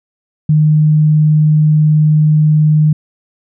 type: tone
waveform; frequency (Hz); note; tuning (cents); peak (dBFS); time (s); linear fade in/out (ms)
sine; 153.1; D#3; -28; -6; 0.49-2.93; 5
effects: none